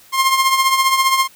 sawtooth tone with tremolo, 1062 Hz, C6, 25 cents sharp, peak -6 dBFS, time 0.12-1.28 s, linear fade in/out 50 ms, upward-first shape triangle, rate 15 Hz, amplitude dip 65%, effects white hiss -47 dBFS RMS until 1.35 s

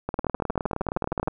two click trains, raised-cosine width 1 ms, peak -13 / -11 dBFS, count 24 / 15, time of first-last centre 0.09-1.282 / 0.19-1.275 s, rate 19.3 / 12.9 Hz, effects none

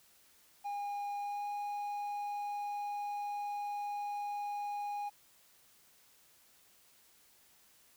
triangle tone with pitch glide, 814 to 821.1 Hz, G#5 to G#5, -35 to -20 cents, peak -34 dBFS, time 0.64-5.1 s, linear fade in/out 20 ms, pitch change +15 cents, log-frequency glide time 1.2-1.45 s, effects white hiss -65 dBFS RMS until 7.96 s

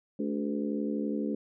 harmonic tone with a mistuned harmonic, 71.9 Hz, D2, 36 cents flat, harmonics 3 / 4 / 5 / 6 / 7, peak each -32 / -33 / -39 / -39 / -40 dBFS, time 0.19-1.35 s, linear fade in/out 5 ms, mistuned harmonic 5, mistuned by +53 cents, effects none

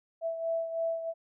sine beating tone pair, 659.3 / 662.4 Hz, E5 / E5, 0 / +8 cents, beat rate 3.1 Hz, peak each -30 / -37 dBFS, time 0.21-1.14 s, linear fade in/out 50 ms, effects none

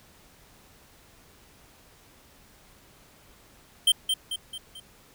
square tone with echo, 3136 Hz, G7, in tune, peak -17 dBFS, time 3.87-3.92 s, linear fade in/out 5 ms, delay 220 ms, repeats 4, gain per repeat -6 dB, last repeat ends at 4.8 s, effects pink hiss -56 dBFS RMS until 5.14 s

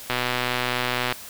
click train, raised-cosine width 0.3 ms, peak -7 dBFS, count 128, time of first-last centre 0.1-1.124 s, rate 124 Hz, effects white hiss -40 dBFS RMS until 1.29 s

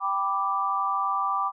sine chord, G major, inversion none, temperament equal, 784 / 987.8 / 1174.7 Hz, G5 / B5 / D6, 0 / 0 / 0 cents, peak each -30 / -30 / -25 dBFS, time 0-1.52 s, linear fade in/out 50 ms, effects none

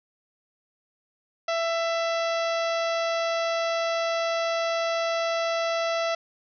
harmonic tone, 666 Hz, E5, 18 cents sharp, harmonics 1 / 2 / 3 / 4 / 5 / 6 / 7 / 8 / 9, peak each -25 / -31 / -35 / -37 / -39 / -41 / -42 / -43 / -44 dBFS, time 1.48-6.15 s, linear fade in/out 5 ms, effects none

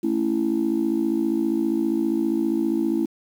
sine chord, A major, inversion none, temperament just, 220 / 275 / 330 Hz, A3 / C#4 / E4, 0 / -14 / +2 cents, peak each -25 / -24 / -21 dBFS, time 0.03-3.06 s, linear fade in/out 10 ms, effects tanh soft clip ceiling -13 dBFS + 8-bit

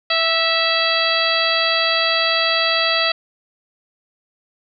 harmonic tone with a mistuned harmonic, 659.3 Hz, E5, in tune, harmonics 1 / 2 / 3 / 4 / 5 / 6 / 7, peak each -23 / -23 / -23 / -23 / -23 / -23 / -23 dBFS, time 0.1-3.12 s, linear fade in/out 5 ms, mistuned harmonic 3, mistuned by -22 cents, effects none

